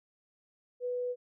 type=tone; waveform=sine; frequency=493.7 Hz; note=B4; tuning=1 cent flat; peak=-31 dBFS; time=0.8-1.16 s; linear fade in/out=50 ms; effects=none